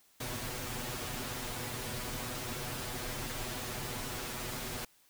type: noise with comb filter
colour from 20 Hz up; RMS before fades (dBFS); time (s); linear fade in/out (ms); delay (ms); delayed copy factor
pink; -39; 0.2-4.85; 5; 8.1; +1
effects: white hiss -66 dBFS RMS until 5.09 s